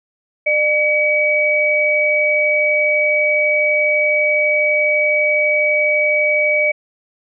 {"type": "tone pair together", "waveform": "sine", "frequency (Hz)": [602, 2273], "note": ["D5", "C#7"], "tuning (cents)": [43, 43], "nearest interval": "octave + major seventh", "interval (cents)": 2300, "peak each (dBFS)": [-17, -14], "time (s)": [0.46, 6.72], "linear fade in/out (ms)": 10, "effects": []}